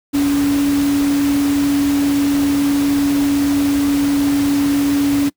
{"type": "tone in noise", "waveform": "sine", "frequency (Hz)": 283.5, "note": "C#4", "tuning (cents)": 39, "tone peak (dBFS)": -12, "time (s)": [0.13, 5.3], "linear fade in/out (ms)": 20, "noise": "pink", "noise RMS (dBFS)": -26, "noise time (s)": [0.13, 5.3], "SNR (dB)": 11, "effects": ["noise-tail reverb RT60 0.1 s tail -23 dB re dry", "high-pass 60 Hz 12 dB/octave"]}